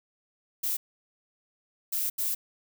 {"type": "noise bursts at uneven times", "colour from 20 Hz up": "violet", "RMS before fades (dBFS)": -29, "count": 3, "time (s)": [[0.63, 0.77], [1.92, 2.1], [2.18, 2.35]], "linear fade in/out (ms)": 10, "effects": []}